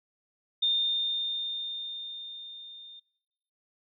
sine tone with level ramp, 3628 Hz, A#7, 48 cents flat, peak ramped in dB -22 to -45 dBFS, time 0.62-3 s, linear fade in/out 10 ms, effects noise-tail reverb RT60 1.0 s tail -26 dB re dry

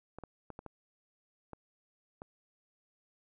clicks, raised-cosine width 1 ms, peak -30 dBFS, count 7, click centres 0.186 / 0.237 / 0.503 / 0.591 / 0.663 / 1.533 / 2.219 s, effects none

